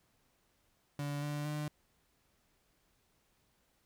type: tone with pitch steps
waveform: 35% pulse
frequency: 144.3 / 146.99 / 149.73 Hz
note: D3 / D3 / D3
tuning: -30 / +2 / +34 cents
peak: -34 dBFS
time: 0.99-1.68 s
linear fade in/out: 2 ms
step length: 230 ms
effects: pink hiss -74 dBFS RMS until 3.85 s